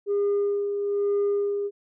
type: tone with tremolo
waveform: sine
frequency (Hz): 405.4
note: G#4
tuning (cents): -42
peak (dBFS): -18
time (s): 0.06-1.71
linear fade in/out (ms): 50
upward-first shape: sine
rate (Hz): 1.1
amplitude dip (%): 50
effects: tanh soft clip ceiling -19 dBFS